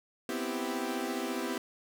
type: chord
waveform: sawtooth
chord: C major seventh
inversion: third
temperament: equal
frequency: 246.9 / 261.6 / 329.6 / 392 Hz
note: B3 / C4 / E4 / G4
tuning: 0 / 0 / 0 / 0 cents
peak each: -34 dBFS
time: 0.29-1.58 s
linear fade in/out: 2 ms
effects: none